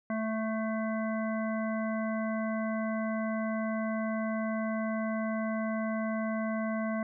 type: harmonic tone with a mistuned harmonic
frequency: 220 Hz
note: A3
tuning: in tune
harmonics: 1 / 3 / 5 / 7 / 9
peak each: -31 / -35 / -41 / -43 / -44 dBFS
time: 0.1-7.03 s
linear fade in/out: 2 ms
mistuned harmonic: 9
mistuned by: +25 cents
effects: none